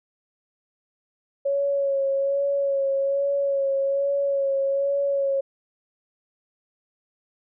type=tone with vibrato; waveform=sine; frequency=554 Hz; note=C#5; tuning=1 cent flat; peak=-20 dBFS; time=1.45-5.41 s; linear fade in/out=10 ms; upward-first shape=sine; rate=1.2 Hz; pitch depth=25 cents each way; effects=none